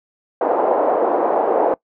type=band-pass noise; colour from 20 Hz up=white; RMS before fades=-17 dBFS; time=0.41-1.74 s; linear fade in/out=2 ms; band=380 to 750 Hz; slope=24 dB/octave; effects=noise-tail reverb RT60 0.1 s tail -22 dB re dry